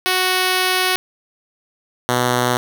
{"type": "tone pair in turn", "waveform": "5% pulse", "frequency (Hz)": [370, 123.47], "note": ["F#4", "B2"], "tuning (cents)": [0, 0], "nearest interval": "octave + perfect fifth", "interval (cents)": 1900, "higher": "first", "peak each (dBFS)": -4, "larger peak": "neither", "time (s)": [[0.06, 0.96], [2.09, 2.57]], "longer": "first", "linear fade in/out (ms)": 0, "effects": []}